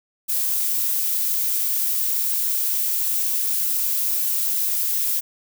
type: noise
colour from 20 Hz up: violet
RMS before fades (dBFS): -22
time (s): 0.28-5.21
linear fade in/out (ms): 20
effects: none